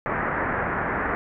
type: low-pass noise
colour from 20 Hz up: white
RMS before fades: -26 dBFS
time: 0.06-1.15 s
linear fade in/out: 0 ms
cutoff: 1900 Hz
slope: 48 dB/octave
effects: none